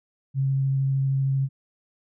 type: tone with vibrato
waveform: sine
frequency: 135.5 Hz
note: C#3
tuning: 39 cents flat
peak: -20 dBFS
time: 0.34-1.49 s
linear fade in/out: 50 ms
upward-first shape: triangle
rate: 13 Hz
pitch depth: 11 cents each way
effects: none